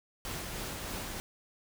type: noise with tremolo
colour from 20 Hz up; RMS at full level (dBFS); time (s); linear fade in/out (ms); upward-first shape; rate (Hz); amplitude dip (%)
pink; -38; 0.25-1.2; 0; sine; 3.2; 25
effects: none